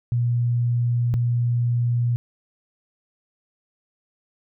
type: tone pair in turn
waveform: sine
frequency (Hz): 120 / 120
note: B2 / B2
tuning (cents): -49 / -49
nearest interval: unison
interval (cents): 0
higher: neither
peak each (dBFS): -18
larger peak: neither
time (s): 0.12-1.14 / 1.14-2.16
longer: neither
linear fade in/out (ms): 0
effects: none